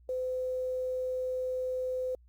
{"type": "tone with quantisation", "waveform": "sine", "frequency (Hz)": 510, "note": "C5", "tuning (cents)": -44, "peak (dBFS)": -30, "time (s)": [0.09, 2.15], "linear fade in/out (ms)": 2, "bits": 10, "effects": ["added 60 Hz sine -56 dBFS peak until 2.28 s", "Opus 48 kbps"]}